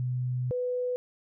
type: tone pair in turn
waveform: sine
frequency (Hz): 125.5 / 497.1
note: B2 / B4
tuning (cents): +28 / +11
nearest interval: 2 octaves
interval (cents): 2383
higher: second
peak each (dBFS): -27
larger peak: neither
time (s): 0-0.51 / 0.51-0.96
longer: first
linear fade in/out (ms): 0
effects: none